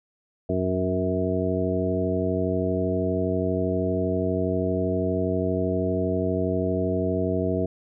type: harmonic tone with a mistuned harmonic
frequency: 92.5 Hz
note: F#2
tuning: in tune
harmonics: 1 / 2 / 3 / 4 / 5 / 7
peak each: -29 / -29 / -29 / -29 / -29 / -29 dBFS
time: 0.49-7.66 s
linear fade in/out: 5 ms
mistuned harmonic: 1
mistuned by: -19 cents
effects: none